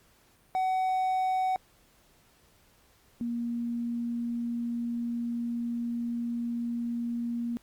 triangle / sine tone pair in turn, 750 / 236.2 Hz, F#5 / A#3, +23 / +23 cents, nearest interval octave + minor sixth, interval 2000 cents, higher first, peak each -23 / -29 dBFS, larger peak first, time 0.55-1.56 / 3.21-7.57 s, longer second, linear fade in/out 0 ms, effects pink hiss -63 dBFS RMS until 7.62 s + Opus 48 kbps

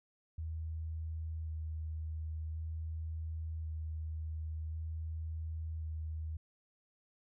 sine tone with vibrato, 79.5 Hz, D#2, 38 cents sharp, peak -37 dBFS, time 0.38-6.37 s, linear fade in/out 5 ms, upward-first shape square, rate 0.46 Hz, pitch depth 12 cents each way, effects none

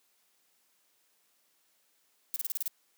violet noise bursts, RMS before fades -32 dBFS, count 7, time 2.34-2.679 s, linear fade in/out 0 ms, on 21 ms, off 32 ms, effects white hiss -71 dBFS RMS until 2.97 s + high-pass 200 Hz 12 dB/octave

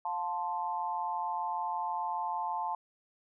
sine chord, F major, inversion none, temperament equal with one note detuned, 708.2 / 880 / 1046.5 Hz, F5 / A5 / C6, +24 / 0 / 0 cents, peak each -39 / -33 / -38 dBFS, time 0.05-2.75 s, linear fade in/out 2 ms, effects none

